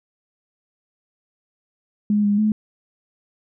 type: tone with pitch steps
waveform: sine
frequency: 208.3 / 204.4 / 214.1 Hz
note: G#3 / G#3 / A3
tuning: +5 / -27 / -47 cents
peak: -15 dBFS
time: 2.1-2.52 s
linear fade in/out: 2 ms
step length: 140 ms
effects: none